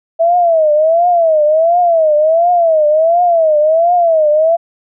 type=tone with vibrato; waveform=sine; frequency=652 Hz; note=E5; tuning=19 cents flat; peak=-7 dBFS; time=0.19-4.57 s; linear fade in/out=20 ms; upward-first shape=triangle; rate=1.4 Hz; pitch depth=170 cents each way; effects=none